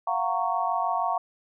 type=chord; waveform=sine; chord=Gb major seventh; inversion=third; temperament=just; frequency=693.7 / 740 / 925 / 1110 Hz; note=F5 / Gb5 / Bb5 / Db6; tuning=-12 / 0 / -14 / +2 cents; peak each=-29 dBFS; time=0.07-1.18 s; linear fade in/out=5 ms; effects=none